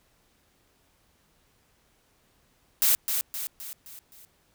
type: noise with echo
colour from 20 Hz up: blue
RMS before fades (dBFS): -21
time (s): 2.82-2.95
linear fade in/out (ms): 0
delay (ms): 260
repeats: 5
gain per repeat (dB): -6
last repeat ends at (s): 4.25
effects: pink hiss -66 dBFS RMS until 4.54 s